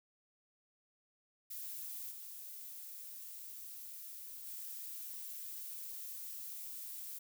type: noise with level steps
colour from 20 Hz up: violet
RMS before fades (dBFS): -45 / -49 / -46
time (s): 1.5-7.19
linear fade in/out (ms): 10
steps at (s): 2.1 / 4.45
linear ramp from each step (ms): 20
effects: none